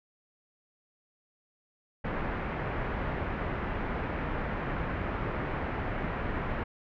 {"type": "low-pass noise", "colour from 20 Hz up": "pink", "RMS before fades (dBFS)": -33, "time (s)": [2.04, 6.64], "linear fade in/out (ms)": 10, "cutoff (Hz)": 2100, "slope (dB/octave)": 24, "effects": []}